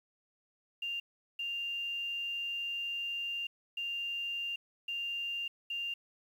sine tone bursts at uneven times, 2792 Hz, F7, 1 cent flat, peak -34 dBFS, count 5, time 0.82-1 / 1.39-3.47 / 3.77-4.56 / 4.88-5.48 / 5.7-5.94 s, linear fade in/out 5 ms, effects 10-bit

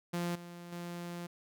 sawtooth tone with level steps, 173.5 Hz, F3, 11 cents flat, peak -29 / -42 / -36 dBFS, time 0.13-1.27 s, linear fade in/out 10 ms, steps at 0.35 / 0.72 s, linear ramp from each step 5 ms, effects none

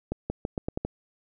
accelerating click train, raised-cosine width 2 ms, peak -15 dBFS, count 7, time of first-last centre 0.12-0.85 s, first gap 180 ms, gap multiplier 0.84, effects none

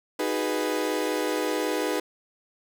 35% pulse chord, G# minor seventh, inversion second, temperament equal, 311.1 / 370 / 415.3 / 493.9 Hz, D#4 / F#4 / G#4 / B4, 0 / 0 / 0 / 0 cents, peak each -28 / -31 / -29 / -28 dBFS, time 0.19-2 s, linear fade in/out 5 ms, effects 9-bit

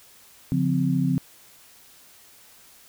sine tone cluster, 142.2 / 176 / 257.3 Hz, C#3 / F3 / C4, +45 / +14 / -29 cents, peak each -24 dBFS, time 0.52-1.18 s, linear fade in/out 0 ms, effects white hiss -52 dBFS RMS until 2.88 s

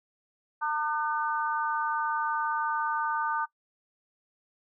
harmonic tone, 301.9 Hz, D4, 48 cents sharp, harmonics 3 / 4 / 5, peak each -29 / -31 / -33 dBFS, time 0.61-3.46 s, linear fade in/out 20 ms, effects noise-tail reverb RT60 0.1 s tail -21 dB re dry

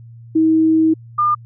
sine tone pair in turn, 319.3 / 1205.5 Hz, D#4 / D6, +45 / +45 cents, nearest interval octave + major seventh, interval 2300 cents, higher second, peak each -10 / -12 dBFS, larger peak first, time 0.35-0.94 / 1.18-1.35 s, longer first, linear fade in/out 10 ms, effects added 116 Hz sine -36 dBFS peak until 1.45 s

